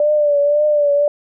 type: tone with vibrato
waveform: sine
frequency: 587.3 Hz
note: D5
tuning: in tune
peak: -11 dBFS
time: 0-1.08 s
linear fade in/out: 2 ms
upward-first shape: triangle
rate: 1.9 Hz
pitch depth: 54 cents each way
effects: none